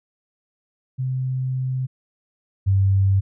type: tone pair in turn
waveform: sine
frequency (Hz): 129.7 / 97.17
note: C3 / G2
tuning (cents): -15 / -15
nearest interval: perfect fourth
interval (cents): 500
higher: first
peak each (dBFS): -21 / -14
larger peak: second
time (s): 0.98-1.87 / 2.66-3.21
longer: first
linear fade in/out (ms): 20
effects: none